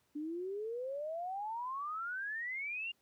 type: exponential sweep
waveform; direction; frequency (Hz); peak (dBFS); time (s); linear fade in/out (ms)
sine; up; 290.3 to 2838; -37; 0.15-2.92; 10
effects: pink hiss -75 dBFS RMS until 3.01 s + high-pass 100 Hz 12 dB/octave